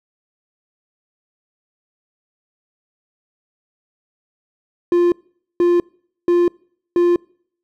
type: tone bursts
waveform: triangle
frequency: 349.2 Hz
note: F4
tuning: in tune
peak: -9 dBFS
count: 4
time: 4.92-7.16 s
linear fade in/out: 2 ms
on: 200 ms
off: 480 ms
effects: noise-tail reverb RT60 0.6 s tail -26 dB re dry